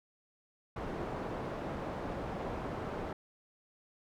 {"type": "low-pass noise", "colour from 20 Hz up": "white", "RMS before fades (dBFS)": -39, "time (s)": [0.76, 3.13], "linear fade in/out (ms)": 5, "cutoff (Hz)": 690, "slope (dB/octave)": 12, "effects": []}